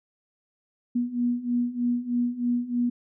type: beating tone pair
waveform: sine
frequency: 240.3 / 243.5 Hz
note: B3 / B3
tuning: -47 / -24 cents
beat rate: 3.2 Hz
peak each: -28 / -25 dBFS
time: 0.95-2.9 s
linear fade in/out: 10 ms
effects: none